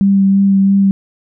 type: tone with vibrato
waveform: sine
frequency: 196 Hz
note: G3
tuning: in tune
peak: -7 dBFS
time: 0.01-0.91 s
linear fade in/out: 0 ms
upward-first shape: sine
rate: 3 Hz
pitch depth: 14 cents each way
effects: none